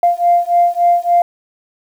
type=beating tone pair; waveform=sine; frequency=695 / 698.5 Hz; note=F5 / F5; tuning=-9 / 0 cents; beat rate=3.5 Hz; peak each=-12 dBFS; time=0.03-1.22 s; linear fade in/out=2 ms; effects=tanh soft clip ceiling -2 dBFS + 7-bit